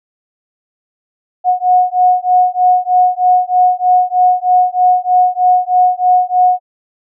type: beating tone pair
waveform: sine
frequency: 727 / 730.2 Hz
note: F#5 / F#5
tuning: -31 / -23 cents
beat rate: 3.2 Hz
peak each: -11 dBFS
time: 1.44-6.6 s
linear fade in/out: 50 ms
effects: none